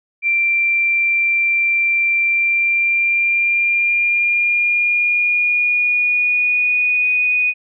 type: tone with pitch glide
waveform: sine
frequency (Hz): 2359 to 2478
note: D7 to D#7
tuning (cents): +7 to -8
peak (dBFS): -13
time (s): 0.22-7.54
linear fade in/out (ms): 50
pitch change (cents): +85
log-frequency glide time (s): 2.25-7.22
effects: none